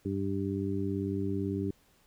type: harmonic tone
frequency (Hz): 98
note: G2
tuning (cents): 0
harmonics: 1 / 2 / 3 / 4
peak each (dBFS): -35 / -35 / -34 / -36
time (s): 0.05-1.71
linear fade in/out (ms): 5
effects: pink hiss -66 dBFS RMS until 2.06 s